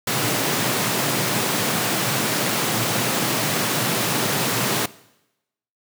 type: high-pass noise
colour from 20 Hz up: pink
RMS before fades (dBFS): -22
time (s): 0.07-4.86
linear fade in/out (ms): 5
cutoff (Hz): 110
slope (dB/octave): 96
effects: noise-tail reverb RT60 0.9 s tail -20 dB re dry